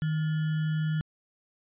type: tone with sample-and-hold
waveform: sine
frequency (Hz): 155.56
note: D#3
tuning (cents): 0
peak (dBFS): -25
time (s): 0.02-1.01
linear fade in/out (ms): 0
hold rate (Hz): 1575
effects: resampled to 8000 Hz